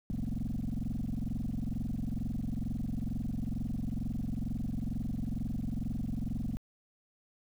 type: tone with frequency modulation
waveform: sine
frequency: 126.5 Hz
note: B2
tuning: 42 cents sharp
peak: -30 dBFS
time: 0.1-6.57 s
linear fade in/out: 0 ms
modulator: 22.2 Hz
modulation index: 5.8
effects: tanh soft clip ceiling -29 dBFS + 10-bit